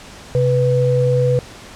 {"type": "tone pair together", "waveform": "sine", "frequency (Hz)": [130.82, 493.9], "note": ["C3", "B4"], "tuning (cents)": [0, 0], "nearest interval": "octave + major seventh", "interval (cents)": 2300, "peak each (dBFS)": -15, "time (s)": [0.35, 1.39], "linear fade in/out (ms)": 0, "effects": ["pink hiss -38 dBFS RMS until 1.75 s", "low-pass 8000 Hz 12 dB/octave"]}